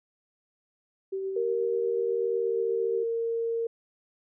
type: tone with tremolo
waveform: sine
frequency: 385.6 Hz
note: G4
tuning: 28 cents flat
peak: -28 dBFS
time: 1.12-3.04 s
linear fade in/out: 10 ms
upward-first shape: sine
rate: 8.3 Hz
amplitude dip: 25%
type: tone with pitch glide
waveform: sine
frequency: 466.5 to 460.1 Hz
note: A#4 to A#4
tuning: +1 to -23 cents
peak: -26 dBFS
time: 1.36-3.67 s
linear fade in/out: 5 ms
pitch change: -24 cents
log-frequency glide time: 2.4-2.53 s
effects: none